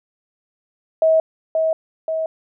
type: tone with echo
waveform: sine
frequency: 641 Hz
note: E5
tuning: 49 cents flat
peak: -11 dBFS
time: 1.02-1.2 s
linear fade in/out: 2 ms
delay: 530 ms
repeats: 2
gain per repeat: -4 dB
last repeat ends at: 2.26 s
effects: none